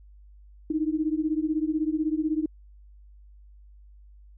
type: beating tone pair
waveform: sine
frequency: 304.6 / 320.6 Hz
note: D#4 / E4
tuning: -37 / -48 cents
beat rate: 16 Hz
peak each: -26 / -27 dBFS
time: 0.7-2.46 s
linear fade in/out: 5 ms
effects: added 50 Hz sine -48 dBFS peak until 4.37 s